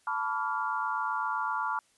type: chord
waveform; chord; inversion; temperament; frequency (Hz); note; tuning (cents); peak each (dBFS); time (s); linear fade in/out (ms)
sine; B half-diminished seventh; third; equal with one note detuned; 880 / 987.8 / 1147.8 / 1396.9; A5 / B5 / D6 / F6; 0 / 0 / -40 / 0; -34; 0.07-1.79; 2
effects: white hiss -67 dBFS RMS until 1.97 s + resampled to 24000 Hz